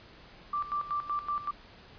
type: tone with tremolo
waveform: sine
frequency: 1174.7 Hz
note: D6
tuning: in tune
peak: -28 dBFS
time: 0.53-1.51 s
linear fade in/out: 5 ms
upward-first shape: square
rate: 5.3 Hz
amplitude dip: 75%
effects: pink hiss -53 dBFS RMS until 1.98 s + resampled to 11025 Hz